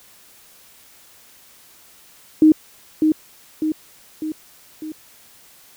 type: tone with echo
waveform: sine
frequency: 311.1 Hz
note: D#4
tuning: in tune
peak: -7 dBFS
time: 2.42-2.52 s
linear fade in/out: 2 ms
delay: 600 ms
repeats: 4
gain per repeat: -5 dB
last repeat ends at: 4.92 s
effects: white hiss -49 dBFS RMS until 5.76 s